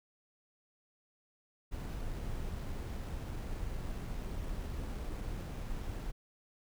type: noise with sample-and-hold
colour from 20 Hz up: brown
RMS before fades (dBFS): -39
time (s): 1.71-6.12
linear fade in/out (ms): 20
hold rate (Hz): 8820
effects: none